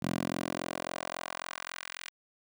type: tone with high-pass filter sweep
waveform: 10% pulse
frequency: 43.65 Hz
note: F1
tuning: in tune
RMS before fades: -37 dBFS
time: 0.02-2.1 s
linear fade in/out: 10 ms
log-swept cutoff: 180 to 2200 Hz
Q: 1.2
effects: none